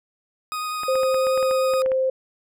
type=tone with vibrato; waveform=40% pulse; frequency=1244.5 Hz; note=D#6; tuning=in tune; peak=-25 dBFS; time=0.52-1.82 s; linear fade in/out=0 ms; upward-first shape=triangle; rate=10 Hz; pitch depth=13 cents each way
type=clicks; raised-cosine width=0.5 ms; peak=-19 dBFS; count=11; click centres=0.834 / 0.955 / 1.033 / 1.144 / 1.269 / 1.376 / 1.428 / 1.511 / 1.737 / 1.861 / 1.918 s
type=tone; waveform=sine; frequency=523.3 Hz; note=C5; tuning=in tune; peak=-18 dBFS; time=0.88-2.1 s; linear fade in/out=5 ms
effects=none